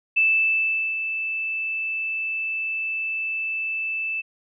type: tone with ADSR envelope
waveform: sine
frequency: 2637 Hz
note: E7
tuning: in tune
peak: -15 dBFS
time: 0.16-4.22 s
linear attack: 15 ms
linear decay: 780 ms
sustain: -9 dB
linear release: 22 ms
effects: none